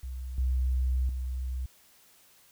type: tone with level steps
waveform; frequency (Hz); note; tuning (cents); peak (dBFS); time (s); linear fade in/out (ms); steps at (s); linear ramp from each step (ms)
sine; 63.8; C2; -43; -34 / -24 / -30; 0.03-1.66; 5; 0.38 / 1.09; 2
effects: white hiss -60 dBFS RMS until 2.51 s